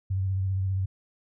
sine tone with vibrato, 95.4 Hz, G2, 47 cents flat, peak -24 dBFS, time 0.1-0.86 s, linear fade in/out 10 ms, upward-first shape sine, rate 15 Hz, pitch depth 32 cents each way, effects none

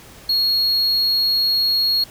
triangle tone, 4305 Hz, C8, 49 cents sharp, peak -14 dBFS, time 0.29-2.04 s, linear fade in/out 5 ms, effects pink hiss -43 dBFS RMS until 2.1 s

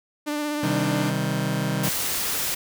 sawtooth tone with vibrato, 296.9 Hz, D4, 19 cents sharp, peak -21 dBFS, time 0.26-1.11 s, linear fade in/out 20 ms, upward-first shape triangle, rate 16 Hz, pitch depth 28 cents each way
sawtooth chord, C minor, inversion none, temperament just, 130.81 / 156.98 / 196.22 Hz, C3 / Eb3 / G3, 0 / +16 / +2 cents, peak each -23 dBFS, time 0.63-1.89 s, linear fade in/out 5 ms
white noise, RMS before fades -26 dBFS, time 1.83-2.55 s, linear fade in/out 10 ms
effects none

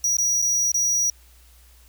square tone with dropouts, 5790 Hz, F#8, 38 cents flat, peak -19 dBFS, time 0.04-1.1 s, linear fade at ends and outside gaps 2 ms, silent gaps 0.169-0.184 / 0.418-0.423 / 0.718-0.743 s, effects added 60 Hz sine -50 dBFS peak until 1.88 s + white hiss -56 dBFS RMS until 1.88 s

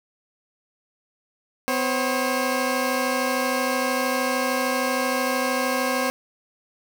15% pulse tone pair together, 253.2 / 539.5 Hz, B3 / C#5, +43 / -47 cents, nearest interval octave + minor second, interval 1310 cents, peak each -18 dBFS, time 1.68-6.1 s, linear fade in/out 0 ms, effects none

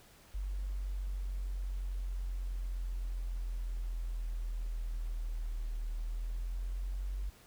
sine linear two-way sweep, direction down then up, 48 to 38.89 to 48 Hz, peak -34 dBFS, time 0.34-7.3 s, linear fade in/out 10 ms, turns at 5.85 s, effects pink hiss -60 dBFS RMS until 7.46 s

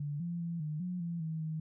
sine tone with pitch steps, 145.8 / 171.7 / 169 / 152.3 / 179.8 / 169.8 / 159.8 / 157.6 Hz, D3 / F3 / E3 / D#3 / F#3 / F3 / D#3 / D#3, -12 / -29 / +43 / -37 / -49 / -48 / +47 / +23 cents, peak -34 dBFS, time 0-1.6 s, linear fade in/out 5 ms, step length 200 ms, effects none

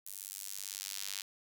sawtooth tone with high-pass filter sweep, 98 Hz, G2, in tune, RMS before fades -43 dBFS, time 0.06-1.22 s, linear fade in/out 5 ms, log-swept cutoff 10000 to 3800 Hz, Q 0.92, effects none

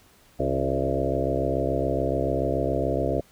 harmonic tone with a mistuned harmonic, 67 Hz, C2, 42 cents sharp, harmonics 1 / 2 / 4 / 5 / 6 / 7 / 8 / 9 / 10, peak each -31 / -31 / -31 / -31 / -31 / -31 / -31 / -31 / -31 dBFS, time 0.39-3.21 s, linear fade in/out 10 ms, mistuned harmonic 9, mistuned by -27 cents, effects pink hiss -57 dBFS RMS until 3.31 s

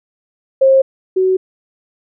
sine tone pair in turn, 534 / 374.8 Hz, C5 / F#4, +35 / +22 cents, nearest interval tritone, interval 613 cents, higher first, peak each -6 / -10 dBFS, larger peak first, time 0.61-0.82 / 1.16-1.37 s, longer neither, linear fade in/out 10 ms, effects none

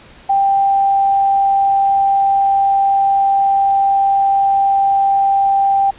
sine tone, 788 Hz, G5, 9 cents sharp, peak -10 dBFS, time 0.29-5.91 s, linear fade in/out 10 ms, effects pink hiss -42 dBFS RMS until 5.98 s + resampled to 8000 Hz

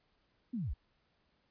sine linear sweep, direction down, 261.8 to 34.65 Hz, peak -34 dBFS, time 0.53-0.74 s, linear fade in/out 10 ms, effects pink hiss -75 dBFS RMS until 1.5 s + resampled to 11025 Hz

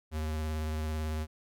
square tone with vibrato, 77.78 Hz, D#2, in tune, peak -32 dBFS, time 0.11-1.27 s, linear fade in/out 50 ms, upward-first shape triangle, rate 18 Hz, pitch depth 27 cents each way, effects none

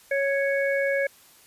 harmonic tone, 554.4 Hz, C#5, in tune, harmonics 1 / 3 / 4, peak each -23 / -28 / -30 dBFS, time 0.11-1.07 s, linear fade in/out 5 ms, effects white hiss -54 dBFS RMS until 1.46 s + resampled to 32000 Hz

